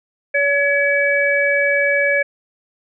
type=tone cluster; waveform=sine; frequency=567 / 1687 / 2285 Hz; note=C#5 / G#6 / D7; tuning=+39 / +27 / -48 cents; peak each=-18 dBFS; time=0.34-2.23 s; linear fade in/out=10 ms; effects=none